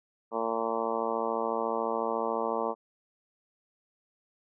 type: harmonic tone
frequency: 114 Hz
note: A#2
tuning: 38 cents flat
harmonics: 2 / 3 / 4 / 5 / 6 / 7 / 8 / 9 / 10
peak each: -39 / -39 / -33 / -35 / -37 / -38 / -36 / -37 / -38 dBFS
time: 0.31-2.75 s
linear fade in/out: 50 ms
effects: none